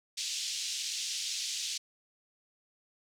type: band-pass noise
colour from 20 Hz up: white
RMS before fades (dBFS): -36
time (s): 0.17-1.78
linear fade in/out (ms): 10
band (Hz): 2900 to 6700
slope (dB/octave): 24
effects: none